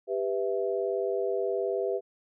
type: chord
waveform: sine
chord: E minor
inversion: first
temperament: just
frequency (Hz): 395.6 / 494.4 / 659.3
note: G4 / B4 / E5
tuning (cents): +16 / +2 / 0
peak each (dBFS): -29 / -31 / -33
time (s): 0.07-2.01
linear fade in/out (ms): 50
effects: none